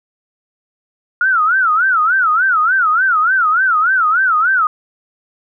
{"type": "tone with vibrato", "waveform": "sine", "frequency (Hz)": 1389, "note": "F6", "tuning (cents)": -10, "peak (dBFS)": -10, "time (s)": [1.21, 4.67], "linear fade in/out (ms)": 2, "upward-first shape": "sine", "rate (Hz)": 3.4, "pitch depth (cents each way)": 210, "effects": []}